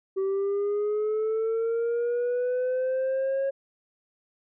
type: linear sweep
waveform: sine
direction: up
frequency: 383 to 548 Hz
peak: -21 dBFS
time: 0.16-3.51 s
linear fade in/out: 20 ms
effects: tanh soft clip ceiling -23 dBFS